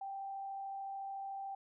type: tone with frequency modulation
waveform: sine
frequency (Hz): 784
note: G5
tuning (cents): 0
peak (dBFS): -40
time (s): 0.01-1.55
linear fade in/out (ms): 5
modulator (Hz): 33.7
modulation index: 0.25
effects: none